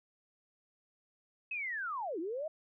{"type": "linear two-way sweep", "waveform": "sine", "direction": "down then up", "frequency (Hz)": [2602, 306.3, 652], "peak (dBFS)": -35, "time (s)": [1.51, 2.48], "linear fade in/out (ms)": 5, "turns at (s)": 2.19, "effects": []}